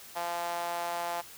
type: tone with high-pass filter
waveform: sawtooth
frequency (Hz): 172.1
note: F3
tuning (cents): -25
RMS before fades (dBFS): -34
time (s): 0.15-1.22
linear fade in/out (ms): 20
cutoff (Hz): 760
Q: 3.9
effects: white hiss -49 dBFS RMS until 1.37 s